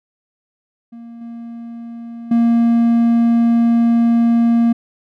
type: tone with level steps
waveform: triangle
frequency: 233.1 Hz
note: A#3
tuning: in tune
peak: -30 / -26 / -8 dBFS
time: 0.92-4.73 s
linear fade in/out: 10 ms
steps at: 1.21 / 2.31 s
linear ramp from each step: 5 ms
effects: none